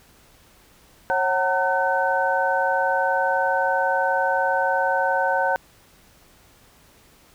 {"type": "tone cluster", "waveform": "sine", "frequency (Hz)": [545, 749, 912, 1517], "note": ["C#5", "F#5", "A#5", "F#6"], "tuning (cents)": [-29, 21, -38, 43], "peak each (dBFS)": -24, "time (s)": [1.1, 5.56], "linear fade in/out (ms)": 0, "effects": ["pink hiss -54 dBFS RMS until 7.34 s"]}